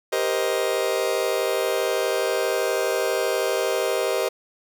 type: chord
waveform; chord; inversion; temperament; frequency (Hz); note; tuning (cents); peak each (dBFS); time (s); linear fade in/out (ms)
40% pulse; C minor seventh; second; just; 392.4 / 470.9 / 523.3 / 627.9; G4 / Bb4 / C5 / Eb5; +2 / +18 / 0 / +16; -26; 0.12-4.29; 10
effects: none